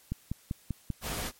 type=click train; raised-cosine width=5 ms; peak=-19 dBFS; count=5; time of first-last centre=0.12-0.903 s; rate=5.11 Hz
type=noise; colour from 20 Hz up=pink; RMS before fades=-35 dBFS; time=1.01-1.32 s; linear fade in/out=50 ms
effects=white hiss -60 dBFS RMS until 1.39 s + MP3 64 kbps